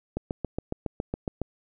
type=click train; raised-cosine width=2 ms; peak=-15 dBFS; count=10; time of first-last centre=0.17-1.417 s; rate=7.22 Hz; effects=none